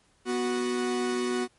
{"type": "tone pair together", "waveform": "45% pulse", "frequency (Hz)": [245.4, 369], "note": ["B3", "F#4"], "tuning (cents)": [-11, -5], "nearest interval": "perfect fifth", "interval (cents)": 706, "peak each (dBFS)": [-30, -28], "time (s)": [0.25, 1.48], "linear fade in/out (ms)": 50, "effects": ["pink hiss -65 dBFS RMS until 1.58 s", "MP3 48 kbps"]}